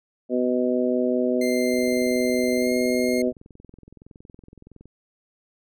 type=harmonic tone; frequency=125 Hz; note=B2; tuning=21 cents sharp; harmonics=2 / 3 / 4 / 5; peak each=-23 / -25 / -26 / -27 dBFS; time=0.29-3.33 s; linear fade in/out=50 ms
type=tone with pitch glide; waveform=sawtooth; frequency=2093 to 2128 Hz; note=C7 to C7; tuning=0 to +29 cents; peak=-27 dBFS; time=1.41-3.22 s; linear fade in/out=5 ms; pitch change=+29 cents; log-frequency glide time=2.57-2.7 s
type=click train; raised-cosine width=3 ms; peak=-33 dBFS; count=68; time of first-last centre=1.74-4.856 s; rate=21.5 Hz
effects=none